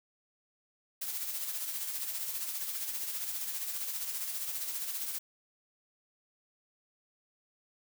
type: noise with tremolo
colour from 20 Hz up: blue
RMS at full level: -35 dBFS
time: 1.01-5.19 s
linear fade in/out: 10 ms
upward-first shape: sine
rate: 15 Hz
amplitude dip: 45%
effects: none